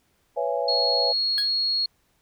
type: chord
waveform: sine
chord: C# minor seventh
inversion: third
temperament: equal with one note detuned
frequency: 493.9 / 554.4 / 669.6 / 830.6 Hz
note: B4 / C#5 / E5 / G#5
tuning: 0 / 0 / +27 / 0 cents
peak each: -28 / -27 / -29 / -30 dBFS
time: 0.36-1.13 s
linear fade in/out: 20 ms
type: tone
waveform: sine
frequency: 4310 Hz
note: C#8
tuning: 49 cents flat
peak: -21 dBFS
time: 0.68-1.86 s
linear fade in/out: 5 ms
type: tone with exponential decay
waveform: 25% pulse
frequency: 1661.2 Hz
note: G#6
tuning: in tune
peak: -22 dBFS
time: 1.38-1.52 s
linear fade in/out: 0 ms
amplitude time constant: 30 ms
effects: pink hiss -67 dBFS RMS until 2.21 s